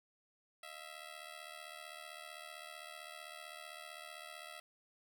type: ring-modulated tone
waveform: 10% pulse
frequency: 659.3 Hz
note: E5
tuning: in tune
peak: -37 dBFS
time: 0.63-4.6 s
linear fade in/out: 0 ms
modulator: 37.8 Hz
effects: none